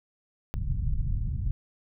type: low-pass noise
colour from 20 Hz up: pink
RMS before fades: -28 dBFS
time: 0.54-1.51 s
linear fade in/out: 0 ms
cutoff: 130 Hz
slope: 24 dB/octave
effects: none